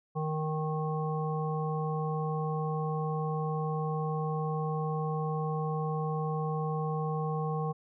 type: harmonic tone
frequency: 155.56 Hz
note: D#3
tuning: in tune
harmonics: 1 / 3 / 5 / 7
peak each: -31 / -36 / -38 / -39 dBFS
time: 0.15-7.73 s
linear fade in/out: 20 ms
effects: none